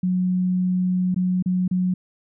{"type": "tone with dropouts", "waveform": "sine", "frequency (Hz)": 182.7, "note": "F#3", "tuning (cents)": -22, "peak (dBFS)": -18, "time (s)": [0.03, 1.94], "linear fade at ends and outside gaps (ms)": 5, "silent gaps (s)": [[1.145, 1.161], [1.425, 1.459], [1.679, 1.711]], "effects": []}